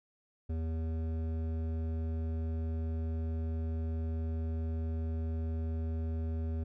sine tone with hard clipping, 80.7 Hz, E2, 36 cents flat, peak -34 dBFS, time 0.49-6.64 s, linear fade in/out 10 ms, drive 12 dB, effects none

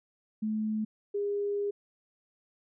sine tone pair in turn, 216.1 / 406.8 Hz, A3 / G#4, -31 / -36 cents, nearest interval major seventh, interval 1095 cents, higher second, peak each -28 dBFS, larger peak neither, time 0.42-0.85 / 1.14-1.71 s, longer second, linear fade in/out 10 ms, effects none

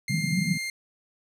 sawtooth tone, 2110 Hz, C7, 14 cents sharp, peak -26 dBFS, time 0.08-0.7 s, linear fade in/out 2 ms
pink band-pass noise, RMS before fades -27 dBFS, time 0.09-0.58 s, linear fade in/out 5 ms, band 150 to 200 Hz, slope 48 dB/octave
effects low-pass 11000 Hz 12 dB/octave

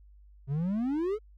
triangle exponential sweep, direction up, 130.81 to 449.1 Hz, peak -25 dBFS, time 0.47-1.19 s, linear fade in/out 50 ms, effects added 50 Hz sine -52 dBFS peak until 1.37 s

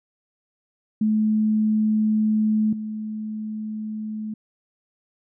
sine tone pair in turn, 215.6 / 215.6 Hz, A3 / A3, -35 / -35 cents, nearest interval unison, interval 0 cents, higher neither, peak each -17 / -27 dBFS, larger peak first, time 1.01-2.73 / 2.73-4.34 s, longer first, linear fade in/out 5 ms, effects none

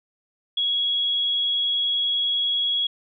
sine tone with vibrato, 3330 Hz, G#7, 4 cents sharp, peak -20 dBFS, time 0.57-2.87 s, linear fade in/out 5 ms, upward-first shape triangle, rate 20 Hz, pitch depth 19 cents each way, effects none

